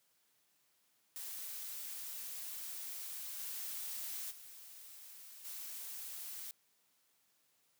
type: noise with level steps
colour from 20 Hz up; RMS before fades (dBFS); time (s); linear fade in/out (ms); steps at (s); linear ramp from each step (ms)
blue; -45 / -43 / -54 / -46; 1.16-6.51; 0; 3.38 / 4.3 / 5.44; 20
effects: white hiss -75 dBFS RMS until 7.79 s + high-pass 100 Hz 12 dB/octave